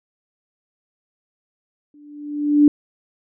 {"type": "tone with exponential growth", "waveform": "sine", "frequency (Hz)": 293.7, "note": "D4", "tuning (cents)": 0, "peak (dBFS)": -6, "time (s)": [1.94, 2.68], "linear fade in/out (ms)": 2, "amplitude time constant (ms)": 160, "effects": []}